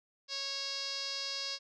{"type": "tone with low-pass filter", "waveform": "5% pulse", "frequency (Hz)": 550, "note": "C#5", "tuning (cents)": -14, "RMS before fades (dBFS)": -38, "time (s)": [0.28, 1.59], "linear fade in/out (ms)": 50, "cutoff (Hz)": 4900, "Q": 5.2, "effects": []}